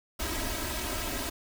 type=noise with comb filter; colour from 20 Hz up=pink; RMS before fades=-33 dBFS; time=0.19-1.3 s; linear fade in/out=10 ms; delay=3.1 ms; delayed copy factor=+0.8; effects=none